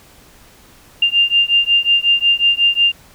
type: beating tone pair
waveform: sine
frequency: 2794 / 2799.5 Hz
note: F7 / F7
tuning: 0 / +4 cents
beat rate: 5.5 Hz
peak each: -14 / -14 dBFS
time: 1.02-2.92 s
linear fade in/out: 5 ms
effects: pink hiss -46 dBFS RMS until 3.14 s